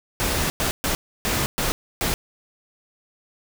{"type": "noise bursts at uneven times", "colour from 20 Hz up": "pink", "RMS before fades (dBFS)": -23, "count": 6, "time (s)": [[0.2, 0.5], [0.6, 0.71], [0.84, 0.95], [1.25, 1.46], [1.58, 1.72], [2.01, 2.14]], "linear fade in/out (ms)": 0, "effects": []}